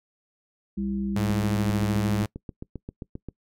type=harmonic tone; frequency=66.3 Hz; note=C2; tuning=23 cents sharp; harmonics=1 / 3 / 5; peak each=-36 / -26 / -36 dBFS; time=0.77-2.24 s; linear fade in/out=10 ms
type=tone with vibrato; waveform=sawtooth; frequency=106.2 Hz; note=G#2; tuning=39 cents sharp; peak=-21 dBFS; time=1.16-2.26 s; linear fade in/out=5 ms; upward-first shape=sine; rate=11 Hz; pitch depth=8 cents each way
type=click train; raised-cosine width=3 ms; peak=-22 dBFS; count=16; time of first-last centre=1.3-3.287 s; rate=7.55 Hz
effects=noise-tail reverb RT60 0.1 s tail -23 dB re dry